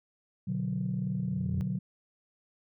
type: chord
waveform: sine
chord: B minor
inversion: none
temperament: equal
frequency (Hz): 123.47 / 146.83 / 185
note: B2 / D3 / F#3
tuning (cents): 0 / 0 / 0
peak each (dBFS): -34 / -34 / -31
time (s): 0.47-1.79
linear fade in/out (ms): 10
type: tone with exponential growth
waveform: sine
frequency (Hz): 89.5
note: F2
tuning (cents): +43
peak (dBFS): -27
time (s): 0.92-1.61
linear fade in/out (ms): 0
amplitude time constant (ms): 150
effects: tanh soft clip ceiling -22 dBFS